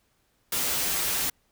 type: noise with comb filter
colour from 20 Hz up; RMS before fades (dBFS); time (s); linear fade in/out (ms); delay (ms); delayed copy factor
white; -27; 0.52-1.3; 5; 9.1; -0.65
effects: pink hiss -69 dBFS RMS until 1.51 s